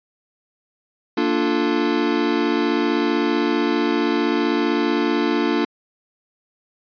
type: chord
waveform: square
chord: Bb major seventh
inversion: none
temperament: equal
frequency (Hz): 233.1 / 293.7 / 349.2 / 440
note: Bb3 / D4 / F4 / A4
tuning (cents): 0 / 0 / 0 / 0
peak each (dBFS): -25 / -22 / -23 / -27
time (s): 1.17-5.65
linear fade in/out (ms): 5
effects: resampled to 11025 Hz